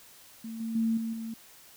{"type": "tone with level steps", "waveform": "sine", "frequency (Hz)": 225.7, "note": "A3", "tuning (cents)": 44, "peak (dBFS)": [-36, -31, -24, -30, -34], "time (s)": [0.44, 1.34], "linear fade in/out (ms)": 5, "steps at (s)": [0.6, 0.75, 0.97, 1.13], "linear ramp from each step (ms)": 5, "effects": ["white hiss -54 dBFS RMS until 1.76 s"]}